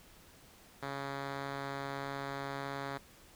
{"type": "tone with low-pass filter", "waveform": "5% pulse", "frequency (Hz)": 138.59, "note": "C#3", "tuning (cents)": 0, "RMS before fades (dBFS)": -40, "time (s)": [0.82, 2.98], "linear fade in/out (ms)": 10, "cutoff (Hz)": 3800, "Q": 0.7, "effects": ["pink hiss -59 dBFS RMS until 3.35 s"]}